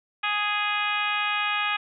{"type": "harmonic tone", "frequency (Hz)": 415.3, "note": "G#4", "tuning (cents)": 0, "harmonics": [2, 3, 4, 5, 6, 7, 8, 9], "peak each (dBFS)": [-32, -29, -31, -34, -28, -34, -35, -42], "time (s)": [0.23, 1.77], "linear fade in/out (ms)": 10, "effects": []}